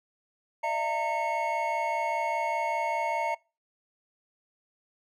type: tone cluster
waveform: triangle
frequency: 605 / 670 / 916 / 2187 Hz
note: D#5 / E5 / A#5 / C#7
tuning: -49 / +28 / -31 / -24 cents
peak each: -33 / -31 / -27 / -34 dBFS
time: 0.63-3.35 s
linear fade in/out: 10 ms
effects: noise-tail reverb RT60 0.3 s tail -24 dB re dry